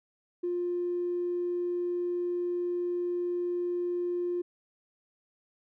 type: tone with tanh clipping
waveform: triangle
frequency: 352.3 Hz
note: F4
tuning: 15 cents sharp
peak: -28 dBFS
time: 0.43-4.42 s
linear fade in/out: 10 ms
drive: 4 dB
effects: none